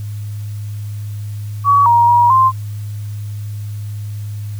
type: tone with pitch steps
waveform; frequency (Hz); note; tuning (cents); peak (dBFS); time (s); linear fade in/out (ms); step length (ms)
sine; 1132 / 944 / 956 / 1047; C#6 / A#5 / A#5 / C6; +36 / +22 / +43 / +1; -7; 1.64-2.52; 50; 220
effects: added 104 Hz sine -22 dBFS peak until 4.59 s + white hiss -45 dBFS RMS until 4.59 s